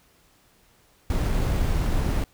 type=noise with sample-and-hold; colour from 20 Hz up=brown; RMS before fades=-23 dBFS; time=1.1-2.24 s; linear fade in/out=2 ms; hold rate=11025 Hz; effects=pink hiss -60 dBFS RMS until 2.33 s